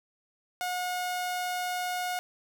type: tone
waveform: sawtooth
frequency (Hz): 723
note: F#5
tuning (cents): -40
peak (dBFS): -26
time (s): 0.61-2.19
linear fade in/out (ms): 0
effects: none